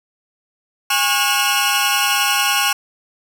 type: tone cluster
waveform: sawtooth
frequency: 817 / 1095 / 1443 / 2669 / 2897 Hz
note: G#5 / C#6 / F#6 / E7 / F#7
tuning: -29 / -22 / -44 / +21 / -37 cents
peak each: -18 dBFS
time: 0.9-2.73 s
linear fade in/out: 5 ms
effects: none